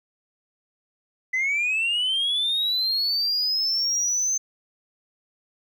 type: linear sweep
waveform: sine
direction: up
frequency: 2000 to 6272 Hz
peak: -19 dBFS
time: 1.33-4.38 s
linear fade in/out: 10 ms
effects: tanh soft clip ceiling -19 dBFS + 10-bit